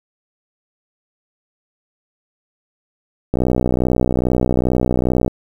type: click train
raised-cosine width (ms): 2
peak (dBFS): -3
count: 122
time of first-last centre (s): 3.34-5.279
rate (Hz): 62.4
effects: 7-bit